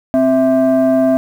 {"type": "tone pair together", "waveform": "sine", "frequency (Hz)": [261.6, 655.8], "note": ["C4", "E5"], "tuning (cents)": [0, -9], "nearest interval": "octave + major third", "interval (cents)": 1591, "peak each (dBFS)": -10, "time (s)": [0.14, 1.17], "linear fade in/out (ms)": 0, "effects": ["tanh soft clip ceiling -6 dBFS", "7-bit"]}